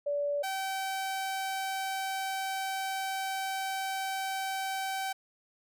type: tone pair in turn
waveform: sine / sawtooth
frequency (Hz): 577 / 770.2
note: D5 / G5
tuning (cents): -31 / -31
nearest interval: perfect fourth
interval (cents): 500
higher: second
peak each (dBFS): -28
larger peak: neither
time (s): 0.06-0.43 / 0.43-5.13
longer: second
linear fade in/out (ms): 10
effects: none